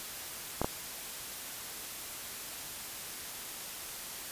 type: clicks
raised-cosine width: 1 ms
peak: -15 dBFS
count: 2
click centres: 0.616 / 0.645 s
effects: white hiss -42 dBFS RMS until 4.31 s + resampled to 32000 Hz